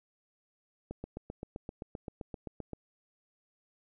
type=click train; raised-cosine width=2 ms; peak=-26 dBFS; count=15; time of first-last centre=0.91-2.733 s; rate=7.68 Hz; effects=none